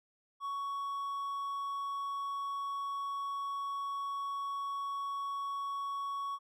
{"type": "tone", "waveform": "triangle", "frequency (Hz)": 1116, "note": "C#6", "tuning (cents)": 11, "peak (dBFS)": -33, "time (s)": [0.4, 6.39], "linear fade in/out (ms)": 50, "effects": []}